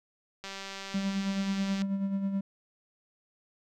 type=click train; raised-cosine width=0.2 ms; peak=-23 dBFS; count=270; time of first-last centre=0.44-1.819 s; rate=195 Hz
type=tone with tremolo; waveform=triangle; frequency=196 Hz; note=G3; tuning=in tune; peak=-24 dBFS; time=0.94-2.41 s; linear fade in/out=5 ms; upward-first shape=sine; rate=9.3 Hz; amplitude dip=50%
effects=none